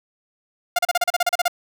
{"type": "tone bursts", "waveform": "sawtooth", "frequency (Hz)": 705, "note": "F5", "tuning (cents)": 16, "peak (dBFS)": -12, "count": 12, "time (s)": [0.76, 1.481], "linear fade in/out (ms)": 5, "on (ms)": 28, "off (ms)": 35, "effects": []}